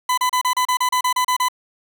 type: tone bursts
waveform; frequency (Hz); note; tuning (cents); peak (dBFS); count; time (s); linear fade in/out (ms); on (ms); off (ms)
40% pulse; 1004; B5; +28; -15; 12; 0.09-1.485; 5; 86; 33
effects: none